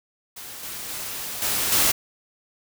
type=noise with level steps; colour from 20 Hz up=white; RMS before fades=-38 / -34 / -32 / -24 / -19 dBFS; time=0.36-1.92 s; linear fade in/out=10 ms; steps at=0.63 / 0.89 / 1.42 / 1.72 s; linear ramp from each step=2 ms; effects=none